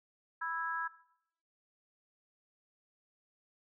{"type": "harmonic tone", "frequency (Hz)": 329.6, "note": "E4", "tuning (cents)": 0, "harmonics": [3, 4, 5], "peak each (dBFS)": [-40, -39, -38], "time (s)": [0.41, 0.88], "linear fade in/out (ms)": 10, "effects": ["noise-tail reverb RT60 0.7 s tail -17 dB re dry"]}